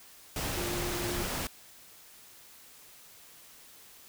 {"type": "tone in noise", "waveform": "sine", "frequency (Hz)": 351.6, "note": "F4", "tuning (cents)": 12, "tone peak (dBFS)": -36, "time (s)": [0.57, 1.23], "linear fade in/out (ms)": 2, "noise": "pink", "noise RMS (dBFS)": -34, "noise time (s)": [0.36, 1.47], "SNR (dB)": -5, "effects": ["white hiss -54 dBFS RMS until 4.08 s"]}